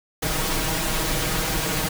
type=noise with comb filter; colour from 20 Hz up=pink; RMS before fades=-24 dBFS; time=0.22-1.89 s; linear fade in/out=10 ms; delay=6.3 ms; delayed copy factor=+0.95; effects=none